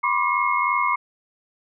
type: tone cluster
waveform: sine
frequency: 987 / 1070 / 1173 / 2162 Hz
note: B5 / C6 / D6 / C#7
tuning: -1 / +38 / -2 / -44 cents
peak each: -24 dBFS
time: 0.03-0.96 s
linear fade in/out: 10 ms
effects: none